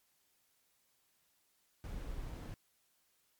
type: noise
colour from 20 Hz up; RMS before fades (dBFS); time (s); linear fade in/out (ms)
brown; -43; 1.84-2.54; 0
effects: white hiss -75 dBFS RMS until 3.39 s + MP3 96 kbps